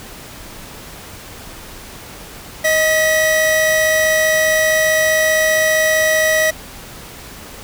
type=tone pair together; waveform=45% pulse; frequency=627.9 / 1939 Hz; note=D#5 / B6; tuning=+16 / -32 cents; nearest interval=octave + minor sixth; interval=1952 cents; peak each=-15 dBFS; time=2.64-6.51 s; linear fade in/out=10 ms; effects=pink hiss -35 dBFS RMS until 7.63 s